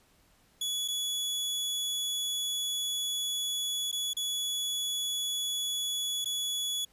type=tone with dropouts; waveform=sawtooth; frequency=3395 Hz; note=G#7; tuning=37 cents sharp; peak=-27 dBFS; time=0.61-6.85 s; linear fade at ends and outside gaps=5 ms; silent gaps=0.879-0.883 / 3.916-3.926 / 4.134-4.167 / 6.246-6.256 s; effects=pink hiss -65 dBFS RMS until 6.92 s + resampled to 32000 Hz